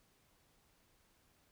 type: silence
effects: pink hiss -72 dBFS RMS until 1.51 s